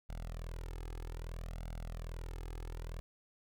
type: tone with flanger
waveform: sawtooth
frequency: 41.2 Hz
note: E1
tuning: in tune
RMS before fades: -43 dBFS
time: 0.09-3 s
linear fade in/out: 0 ms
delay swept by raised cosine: 1.4 to 2.39 ms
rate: 0.62 Hz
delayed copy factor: +0.75
effects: none